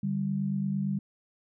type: tone pair together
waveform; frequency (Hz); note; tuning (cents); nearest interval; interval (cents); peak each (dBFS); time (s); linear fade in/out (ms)
sine; 147.2 / 196; D3 / G3; +4 / 0; perfect fourth; 496; -32 / -28; 0.03-0.99; 5
effects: none